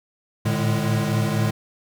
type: tone cluster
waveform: square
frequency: 109.5 / 113.6 / 149.5 / 207.9 Hz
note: A2 / A#2 / D3 / G#3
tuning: -8 / -44 / +31 / +2 cents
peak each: -26 dBFS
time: 0.45-1.51 s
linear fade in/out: 10 ms
effects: none